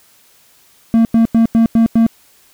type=tone bursts; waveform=triangle; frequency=227.7 Hz; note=A#3; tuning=40 cents flat; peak=-5 dBFS; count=6; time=0.94-2.065 s; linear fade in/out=0 ms; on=110 ms; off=93 ms; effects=white hiss -50 dBFS RMS until 2.53 s